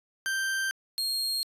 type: tone pair in turn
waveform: 40% pulse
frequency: 1568 / 4244 Hz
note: G6 / C8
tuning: 0 / +24 cents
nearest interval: octave + perfect fourth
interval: 1724 cents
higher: second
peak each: -26 dBFS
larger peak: neither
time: 0.26-0.71 / 0.98-1.43 s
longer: neither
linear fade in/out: 0 ms
effects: resampled to 32000 Hz